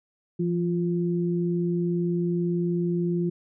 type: tone pair together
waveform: sine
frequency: 171.6 / 349.8 Hz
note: F3 / F4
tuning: -30 / +3 cents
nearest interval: octave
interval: 1233 cents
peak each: -24 / -27 dBFS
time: 0.39-3.3 s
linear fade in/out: 10 ms
effects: none